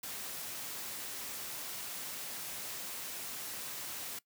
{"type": "noise", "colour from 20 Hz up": "white", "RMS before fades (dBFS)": -42, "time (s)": [0.03, 4.19], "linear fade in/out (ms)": 5, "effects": ["noise-tail reverb RT60 0.1 s tail -20 dB re dry", "high-pass 100 Hz 12 dB/octave"]}